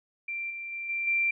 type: tone with level steps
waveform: sine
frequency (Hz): 2360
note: D7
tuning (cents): +8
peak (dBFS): -31 / -35 / -33 / -28 / -23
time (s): 0.28-1.31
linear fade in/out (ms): 5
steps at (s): 0.5 / 0.72 / 0.89 / 1.07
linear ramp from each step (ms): 5
effects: none